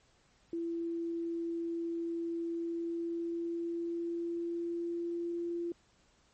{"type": "tone with pitch glide", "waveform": "sine", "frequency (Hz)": [335.9, 342.6], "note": ["E4", "F4"], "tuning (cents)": [33, -33], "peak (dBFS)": -33, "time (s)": [0.53, 5.72], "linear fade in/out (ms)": 2, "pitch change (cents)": 34, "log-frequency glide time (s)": [2.46, 5.44], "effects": ["pink hiss -68 dBFS RMS until 6.33 s", "MP3 32 kbps"]}